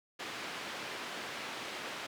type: band-pass noise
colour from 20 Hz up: white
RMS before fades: -42 dBFS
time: 0.19-2.07 s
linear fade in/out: 10 ms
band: 180 to 2900 Hz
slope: 12 dB/octave
effects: none